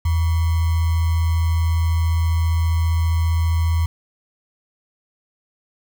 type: tone with sample-and-hold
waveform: sine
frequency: 82.41 Hz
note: E2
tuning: in tune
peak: -15 dBFS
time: 0.05-3.86 s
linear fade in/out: 5 ms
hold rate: 1050 Hz
effects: none